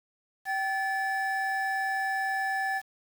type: tone pair together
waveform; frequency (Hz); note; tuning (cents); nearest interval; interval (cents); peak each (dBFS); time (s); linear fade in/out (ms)
triangle; 773 / 1735.3; G5 / A6; -24 / -24; octave + major second; 1400; -28 / -28; 0.45-2.82; 50
effects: 8-bit